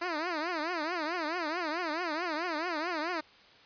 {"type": "tone with vibrato", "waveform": "10% pulse", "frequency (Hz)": 329.6, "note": "E4", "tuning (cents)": 0, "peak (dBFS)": -23, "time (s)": [0.01, 3.21], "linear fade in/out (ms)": 10, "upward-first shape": "triangle", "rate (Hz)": 4.6, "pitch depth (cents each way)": 210, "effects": ["white hiss -57 dBFS RMS until 3.65 s", "resampled to 11025 Hz"]}